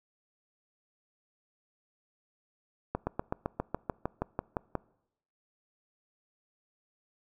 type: slowing click train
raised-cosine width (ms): 1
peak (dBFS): -16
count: 13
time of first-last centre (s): 2.95-4.753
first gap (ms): 120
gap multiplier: 1.04
effects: noise-tail reverb RT60 0.8 s tail -24 dB re dry